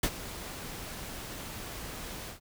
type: noise with ADSR envelope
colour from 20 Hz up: pink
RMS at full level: -26 dBFS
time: 0.03-2.4 s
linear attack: 4 ms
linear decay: 59 ms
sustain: -15 dB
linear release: 120 ms
effects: none